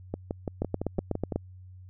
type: two click trains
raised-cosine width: 2 ms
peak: -14 / -17 dBFS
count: 7 / 8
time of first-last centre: 0.62-1.36 / 0.14-1.322 s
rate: 8.11 / 5.92 Hz
effects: added 92 Hz sine -45 dBFS peak until 1.89 s